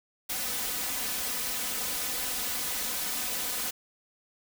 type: noise with comb filter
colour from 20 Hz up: white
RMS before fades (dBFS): -32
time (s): 0.29-3.71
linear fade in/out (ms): 10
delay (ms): 4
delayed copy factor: +0.7
effects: none